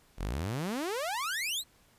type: exponential sweep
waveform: sawtooth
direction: up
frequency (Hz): 38.15 to 4279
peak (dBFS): -28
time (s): 0.17-1.64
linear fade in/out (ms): 50
effects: pink hiss -64 dBFS RMS until 1.98 s + resampled to 32000 Hz